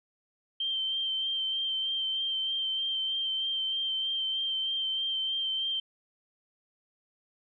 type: tone with vibrato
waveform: sine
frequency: 3136 Hz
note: G7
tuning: in tune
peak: -28 dBFS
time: 0.6-5.8 s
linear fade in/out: 5 ms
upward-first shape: sine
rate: 3.2 Hz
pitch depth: 18 cents each way
effects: none